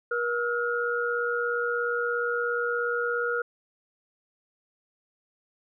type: tone cluster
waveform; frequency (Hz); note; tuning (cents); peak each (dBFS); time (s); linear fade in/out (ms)
sine; 477.3 / 1309 / 1426; A#4 / E6 / F6; +41 / -13 / +36; -28 / -34 / -28; 0.11-3.42; 5
effects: none